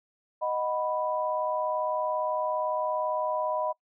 sine chord, B major, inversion first, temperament equal, 622.3 / 740 / 987.8 Hz, D#5 / F#5 / B5, 0 / 0 / 0 cents, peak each -29 / -35 / -30 dBFS, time 0.41-3.73 s, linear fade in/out 20 ms, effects noise-tail reverb RT60 0.1 s tail -23 dB re dry

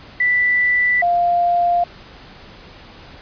sine tone pair in turn, 1975.5 / 698.4 Hz, B6 / F5, 0 / 0 cents, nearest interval octave + tritone, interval 1800 cents, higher first, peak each -13 dBFS, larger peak neither, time 0.2-1.02 / 1.02-1.84 s, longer neither, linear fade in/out 5 ms, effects pink hiss -41 dBFS RMS until 3.21 s + resampled to 11025 Hz

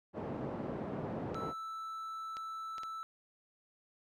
pink band-pass noise, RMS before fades -40 dBFS, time 0.13-1.54 s, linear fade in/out 50 ms, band 160 to 690 Hz, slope 12 dB/octave
clicks, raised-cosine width 0.2 ms, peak -30 dBFS, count 4, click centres 1.345 / 2.369 / 2.782 / 2.834 s
triangle tone, 1318.5 Hz, E6, in tune, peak -38 dBFS, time 1.35-3.03 s, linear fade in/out 0 ms
effects none

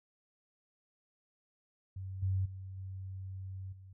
sine tone with level steps, 95 Hz, F#2, 46 cents sharp, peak -39 / -29 / -42 / -40 / -50 dBFS, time 1.96-3.93 s, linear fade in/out 5 ms, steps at 2.22 / 2.45 / 2.77 / 3.72 s, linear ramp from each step 10 ms, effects none

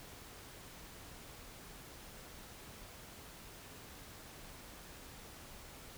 silence, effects pink hiss -53 dBFS RMS until 5.97 s

